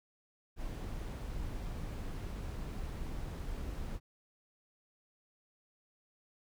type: noise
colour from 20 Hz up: brown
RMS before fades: -40 dBFS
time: 0.56-4 s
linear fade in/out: 50 ms
effects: none